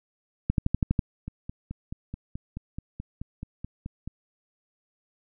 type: two click trains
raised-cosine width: 5 ms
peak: -10 / -22 dBFS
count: 7 / 14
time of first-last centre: 0.5-0.992 / 1.28-4.076 s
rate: 12.2 / 4.65 Hz
effects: none